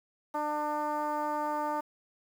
10% pulse tone with low-pass filter, 299.3 Hz, D4, 33 cents sharp, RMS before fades -32 dBFS, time 0.34-1.81 s, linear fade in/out 10 ms, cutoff 980 Hz, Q 2.8, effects 9-bit

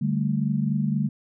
sine chord, D suspended fourth, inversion none, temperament equal, 146.83 / 196 / 220 Hz, D3 / G3 / A3, 0 / 0 / 0 cents, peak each -25 / -26 / -26 dBFS, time 0.01-1.09 s, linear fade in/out 10 ms, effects none

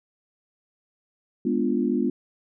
sine chord, G# diminished seventh, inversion none, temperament equal with one note detuned, 207.1 / 246.9 / 293.7 / 349.2 Hz, G#3 / B3 / D4 / F4, -5 / 0 / 0 / 0 cents, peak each -27 / -24 / -28 / -27 dBFS, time 1.45-2.1 s, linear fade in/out 5 ms, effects none

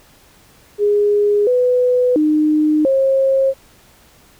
sine tone with pitch steps, 412.7 / 498 / 305.4 / 537 Hz, G#4 / B4 / D#4 / C5, -11 / +14 / -32 / +45 cents, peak -11 dBFS, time 0.78-3.54 s, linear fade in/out 50 ms, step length 690 ms, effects pink hiss -49 dBFS RMS until 4.39 s

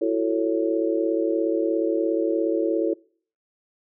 sine chord, F# minor seventh, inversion third, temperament just, 333 / 370 / 444 / 555 Hz, E4 / F#4 / A4 / C#5, +18 / 0 / +16 / +2 cents, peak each -23 / -28 / -25 / -27 dBFS, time 0.01-2.94 s, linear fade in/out 10 ms, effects noise-tail reverb RT60 0.5 s tail -25 dB re dry

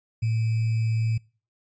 sine tone with sample-and-hold, 112.2 Hz, A2, 34 cents sharp, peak -21 dBFS, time 0.22-1.18 s, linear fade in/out 10 ms, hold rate 2450 Hz, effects noise-tail reverb RT60 0.4 s tail -26 dB re dry + resampled to 16000 Hz

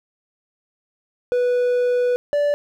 triangle tone pair in turn, 492.1 / 581.6 Hz, B4 / D5, -6 / -17 cents, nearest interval minor third, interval 289 cents, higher second, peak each -14 dBFS, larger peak neither, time 1.32-2.16 / 2.33-2.54 s, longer first, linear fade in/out 0 ms, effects none

